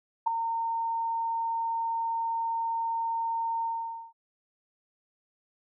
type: tone with ADSR envelope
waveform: sine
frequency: 915 Hz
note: A#5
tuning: 32 cents flat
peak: -18 dBFS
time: 0.26-4.13 s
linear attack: 14 ms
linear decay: 4 ms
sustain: -9 dB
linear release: 490 ms
effects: none